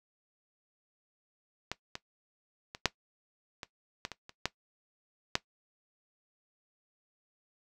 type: clicks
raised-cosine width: 0.2 ms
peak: -16 / -20 / -24 / -6 / -22 / -17 / -22 / -29 / -11 / -8 dBFS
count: 10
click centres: 1.716 / 1.954 / 2.749 / 2.857 / 3.632 / 4.051 / 4.117 / 4.294 / 4.456 / 5.354 s
effects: noise-tail reverb RT60 0.1 s tail -17 dB re dry